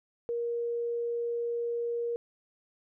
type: tone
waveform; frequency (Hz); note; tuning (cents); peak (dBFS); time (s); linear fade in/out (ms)
sine; 471.4; A#4; +19; -29; 0.29-2.16; 0
effects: none